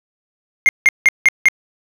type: tone bursts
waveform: triangle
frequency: 2123 Hz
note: C7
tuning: 25 cents sharp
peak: -5 dBFS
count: 5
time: 0.66-1.485 s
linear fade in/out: 0 ms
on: 29 ms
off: 170 ms
effects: none